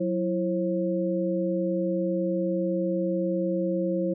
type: tone cluster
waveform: sine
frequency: 184 / 334.2 / 536 Hz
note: F#3 / E4 / C5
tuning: -9 / +24 / +42 cents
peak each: -28 dBFS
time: 0-4.14 s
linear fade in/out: 10 ms
effects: none